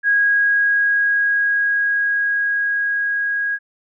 sine tone with level ramp, 1645 Hz, G#6, 17 cents flat, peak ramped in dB -12 to -18 dBFS, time 0.03-3.59 s, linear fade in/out 50 ms, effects none

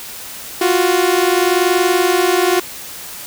sawtooth tone pair together, 349.2 / 370 Hz, F4 / F#4, 0 / 0 cents, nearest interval minor second, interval 100 cents, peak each -11 dBFS, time 0.61-2.6 s, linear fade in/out 5 ms, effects white hiss -31 dBFS RMS until 3.26 s

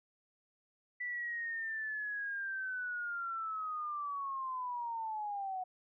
sine linear sweep, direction down, 1977 to 732 Hz, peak -36 dBFS, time 1-5.64 s, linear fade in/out 10 ms, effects none

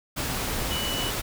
sine tone in noise, 2960 Hz, F#7, in tune, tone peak -30 dBFS, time 0.7-1.11 s, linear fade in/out 20 ms, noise pink, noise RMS -29 dBFS, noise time 0.16-1.22 s, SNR -4 dB, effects none

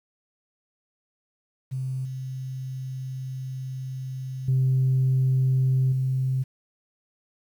sine tone with level steps, 130.81 Hz, C3, in tune, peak -26 / -30 / -17 / -21 dBFS, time 1.71-6.44 s, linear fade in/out 20 ms, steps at 2.05 / 4.48 / 5.92 s, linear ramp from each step 5 ms, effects tanh soft clip ceiling -15 dBFS + 9-bit

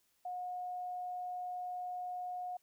sine tone, 723 Hz, F#5, 40 cents flat, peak -38 dBFS, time 0.25-2.57 s, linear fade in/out 5 ms, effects white hiss -75 dBFS RMS until 2.62 s

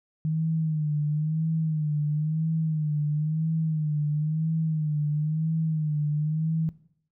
sine tone with vibrato, 154.7 Hz, D#3, 10 cents flat, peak -23 dBFS, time 0.25-6.69 s, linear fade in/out 0 ms, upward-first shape sine, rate 0.99 Hz, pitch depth 72 cents each way, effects noise-tail reverb RT60 0.7 s tail -18 dB re dry

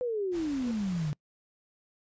sine exponential sweep, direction down, 510 to 142.9 Hz, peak -28 dBFS, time 0.01-1.13 s, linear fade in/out 0 ms
pink noise, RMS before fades -46 dBFS, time 0.31-1.14 s, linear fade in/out 50 ms
triangle tone with exponential growth, 492.6 Hz, B4, 5 cents flat, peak -36 dBFS, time 0.52-0.71 s, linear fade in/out 0 ms, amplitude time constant 40 ms
effects noise-tail reverb RT60 0.1 s tail -26 dB re dry + resampled to 16000 Hz

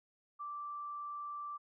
sine tone, 1171 Hz, D6, 5 cents flat, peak -40 dBFS, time 0.39-1.58 s, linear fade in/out 20 ms, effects none

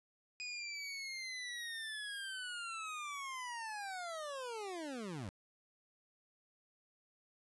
25% pulse linear sweep, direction down, 2489 to 87.8 Hz, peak -38 dBFS, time 0.4-5.29 s, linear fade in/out 0 ms, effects resampled to 24000 Hz + 13-bit

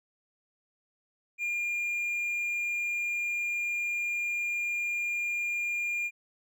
triangle tone, 2409 Hz, D7, 43 cents sharp, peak -27 dBFS, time 1.38-6.11 s, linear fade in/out 50 ms, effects none

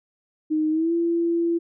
sine tone with pitch glide, 310 to 338.1 Hz, D#4 to E4, -6 to +44 cents, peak -19 dBFS, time 0.5-1.59 s, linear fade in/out 20 ms, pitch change +150 cents, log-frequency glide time 0.7-0.93 s, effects none

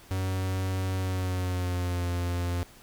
45% pulse tone with pitch glide, 94.1 to 87.8 Hz, F#2 to F2, +30 to +10 cents, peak -27 dBFS, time 0.11-2.63 s, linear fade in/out 0 ms, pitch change -120 cents, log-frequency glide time 0.94-2.09 s, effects pink hiss -53 dBFS RMS until 2.82 s

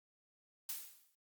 blue noise with exponential decay, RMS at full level -39 dBFS, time 0.69-1.15 s, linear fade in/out 2 ms, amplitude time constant 100 ms, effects Opus 48 kbps

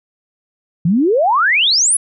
sine exponential sweep, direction up, 155.56 to 11000 Hz, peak -10 dBFS, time 0.85-1.97 s, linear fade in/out 5 ms, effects none

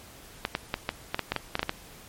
clicks, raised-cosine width 0.3 ms, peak -10 dBFS, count 12, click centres 0.451 / 0.551 / 0.741 / 0.891 / 1.145 / 1.193 / 1.32 / 1.363 / 1.554 / 1.594 / 1.63 / 1.694 s, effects pink hiss -49 dBFS RMS until 2.08 s + MP3 64 kbps

